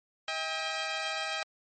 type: tone pair together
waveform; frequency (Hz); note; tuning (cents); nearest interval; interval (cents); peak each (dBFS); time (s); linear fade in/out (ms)
10% pulse; 637.7 / 799; D#5 / G5; +42 / +33; major third; 391; -26; 0.28-1.43; 2
effects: MP3 32 kbps